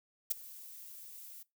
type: noise with ADSR envelope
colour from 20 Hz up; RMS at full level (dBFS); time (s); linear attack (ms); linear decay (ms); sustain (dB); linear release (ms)
violet; -28; 0.3-1.43; 14; 11; -22; 8
effects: noise-tail reverb RT60 0.2 s tail -20 dB re dry